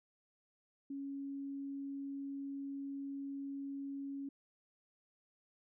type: tone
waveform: sine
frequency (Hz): 277.2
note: C#4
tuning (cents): 0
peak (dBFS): -40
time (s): 0.9-4.29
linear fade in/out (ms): 5
effects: none